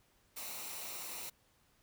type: noise with comb filter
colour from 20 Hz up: white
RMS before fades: -44 dBFS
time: 0.36-1.3 s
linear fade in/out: 10 ms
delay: 0.61 ms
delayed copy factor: -0.5
effects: pink hiss -71 dBFS RMS until 1.82 s